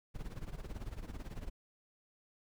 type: noise with tremolo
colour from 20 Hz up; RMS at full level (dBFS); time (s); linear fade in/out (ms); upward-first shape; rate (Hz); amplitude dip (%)
brown; -40; 0.14-1.5; 20; sine; 18; 80
effects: none